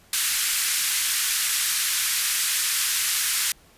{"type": "band-pass noise", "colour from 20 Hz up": "white", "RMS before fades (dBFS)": -24, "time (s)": [0.13, 3.52], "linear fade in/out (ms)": 2, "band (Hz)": [1400, 13000], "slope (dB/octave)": 24, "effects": ["pink hiss -55 dBFS RMS until 3.77 s", "resampled to 32000 Hz"]}